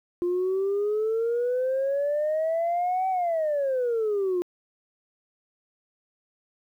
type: exponential two-way sweep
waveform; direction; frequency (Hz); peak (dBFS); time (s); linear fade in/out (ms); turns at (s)
sine; up then down; 348.5 to 764 to 348.5; -21; 0.22-4.42; 0; 3.09
effects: tanh soft clip ceiling -20 dBFS + 10-bit